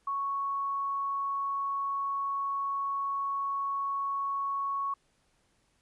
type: tone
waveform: sine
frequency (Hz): 1108.7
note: C#6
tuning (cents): 0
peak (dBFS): -29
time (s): 0.07-4.94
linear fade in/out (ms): 5
effects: pink hiss -71 dBFS RMS until 5.81 s + resampled to 24000 Hz